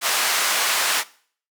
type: band-pass noise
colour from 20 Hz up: pink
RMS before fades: -21 dBFS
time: 0.01-1.04 s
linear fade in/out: 50 ms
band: 1000 to 13000 Hz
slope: 12 dB/octave
effects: noise-tail reverb RT60 0.5 s tail -20 dB re dry